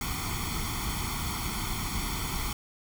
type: noise with comb filter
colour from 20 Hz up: pink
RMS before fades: -32 dBFS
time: 0.01-2.53 s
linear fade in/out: 2 ms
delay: 0.9 ms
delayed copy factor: +0.95
effects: none